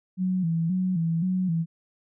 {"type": "tone with vibrato", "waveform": "sine", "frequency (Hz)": 174.61, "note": "F3", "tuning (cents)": 0, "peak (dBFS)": -22, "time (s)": [0.17, 1.66], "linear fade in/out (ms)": 50, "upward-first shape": "square", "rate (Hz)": 1.9, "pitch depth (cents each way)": 99, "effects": []}